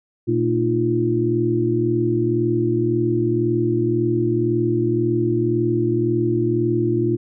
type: tone cluster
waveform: sine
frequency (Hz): 119.4 / 225.8 / 304.9 / 346.8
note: A#2 / A3 / D#4 / F4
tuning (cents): +42 / +45 / -35 / -12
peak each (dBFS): -22 / -27 / -24 / -19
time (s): 0.27-7.17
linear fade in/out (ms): 20
effects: none